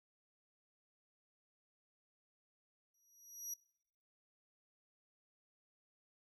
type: tone with exponential growth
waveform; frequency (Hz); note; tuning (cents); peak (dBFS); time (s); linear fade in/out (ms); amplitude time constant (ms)
35% pulse; 5790; F#8; -38; -36; 2.94-3.54; 5; 130
effects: noise-tail reverb RT60 0.7 s tail -22 dB re dry